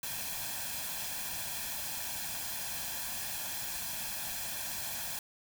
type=noise with comb filter; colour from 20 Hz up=white; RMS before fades=-38 dBFS; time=0.03-5.19 s; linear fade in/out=2 ms; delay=1.2 ms; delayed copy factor=+0.65; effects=none